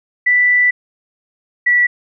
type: tone pair in turn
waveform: sine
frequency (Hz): 1975.5 / 1951.7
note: B6 / B6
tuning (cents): 0 / -21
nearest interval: unison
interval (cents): 21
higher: first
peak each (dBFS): -9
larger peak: neither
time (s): 0.26-0.71 / 1.66-1.87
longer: first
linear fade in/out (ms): 10
effects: none